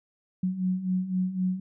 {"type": "beating tone pair", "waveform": "sine", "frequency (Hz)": [182, 185.9], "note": ["F#3", "F#3"], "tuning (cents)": [-28, 8], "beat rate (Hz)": 3.9, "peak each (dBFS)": [-31, -26], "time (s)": [0.43, 1.6], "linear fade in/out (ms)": 5, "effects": []}